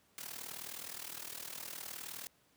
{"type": "noise with amplitude modulation", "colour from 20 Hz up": "white", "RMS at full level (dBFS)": -42, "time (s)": [0.18, 2.27], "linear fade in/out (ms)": 0, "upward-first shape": "sine", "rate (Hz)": 39.4, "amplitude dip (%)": 80, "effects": ["pink hiss -70 dBFS RMS until 2.56 s", "high-pass 100 Hz 12 dB/octave"]}